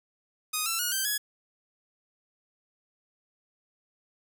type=tone with pitch steps; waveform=5% pulse; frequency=1244.5 / 1341.5 / 1446.2 / 1558.9 / 1680.5 Hz; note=D#6 / E6 / F#6 / G6 / G#6; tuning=0 / +30 / -40 / -10 / +20 cents; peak=-16 dBFS; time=0.53-1.18 s; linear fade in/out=10 ms; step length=130 ms; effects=none